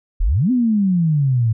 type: exponential two-way sweep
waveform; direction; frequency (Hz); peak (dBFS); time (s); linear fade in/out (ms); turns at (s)
sine; up then down; 33.18 to 260.4 to 108.3; -13; 0.2-1.53; 10; 0.51
effects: none